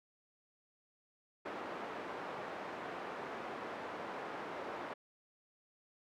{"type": "band-pass noise", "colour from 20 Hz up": "pink", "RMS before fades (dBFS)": -44, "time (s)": [1.45, 4.94], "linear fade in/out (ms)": 10, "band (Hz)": [380, 1500], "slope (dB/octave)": 12, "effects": []}